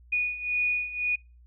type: beating tone pair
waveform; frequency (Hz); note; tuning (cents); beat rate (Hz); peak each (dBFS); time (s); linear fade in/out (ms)
sine; 2462 / 2463.9; D#7 / D#7; -19 / -18; 1.9; -30 / -26; 0.12-1.16; 10
effects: noise-tail reverb RT60 0.3 s tail -26 dB re dry + added 60 Hz sine -51 dBFS peak until 1.46 s